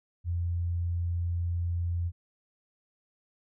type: tone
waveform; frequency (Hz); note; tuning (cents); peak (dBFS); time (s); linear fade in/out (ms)
sine; 86.3; F2; -20; -27; 0.24-2.12; 50
effects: none